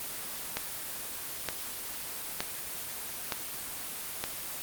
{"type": "click train", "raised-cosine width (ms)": 0.2, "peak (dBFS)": -12, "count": 5, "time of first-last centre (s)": [0.57, 4.24], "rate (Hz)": 1.09, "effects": ["white hiss -38 dBFS RMS until 4.62 s", "Opus 24 kbps"]}